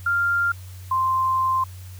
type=tone pair in turn; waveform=sine; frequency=1395 / 1045.1 Hz; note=F6 / C6; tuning=-2 / -2 cents; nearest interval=perfect fourth; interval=500 cents; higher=first; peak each=-18 dBFS; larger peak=neither; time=0.06-0.52 / 0.91-1.64 s; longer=second; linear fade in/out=5 ms; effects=added 92 Hz sine -36 dBFS peak until 1.99 s + white hiss -49 dBFS RMS until 1.99 s